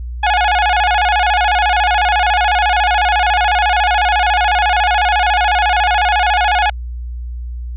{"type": "tone with vibrato", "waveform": "sawtooth", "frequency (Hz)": 781, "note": "G5", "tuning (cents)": -7, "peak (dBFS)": -7, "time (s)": [0.23, 6.7], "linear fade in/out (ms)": 5, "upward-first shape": "square", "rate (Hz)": 14, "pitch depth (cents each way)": 130, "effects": ["added 60 Hz sine -22 dBFS peak until 7.76 s", "resampled to 8000 Hz"]}